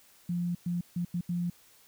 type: tone bursts at uneven times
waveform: sine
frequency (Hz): 174.61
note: F3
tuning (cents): 0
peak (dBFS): -28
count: 5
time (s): 0.29-0.55 / 0.66-0.81 / 0.96-1.05 / 1.14-1.21 / 1.29-1.5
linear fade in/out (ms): 5
effects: white hiss -60 dBFS RMS until 1.87 s